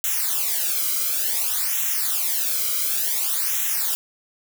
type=noise with flanger; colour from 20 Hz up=blue; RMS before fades=-23 dBFS; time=0.04-3.95 s; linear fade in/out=0 ms; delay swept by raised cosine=0.21 to 1.14 ms; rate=0.56 Hz; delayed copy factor=-1; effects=none